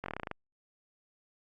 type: slowing click train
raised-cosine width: 0.5 ms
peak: -21 dBFS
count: 10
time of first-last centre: 0.04-0.313 s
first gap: 21 ms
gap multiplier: 1.09
effects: Opus 48 kbps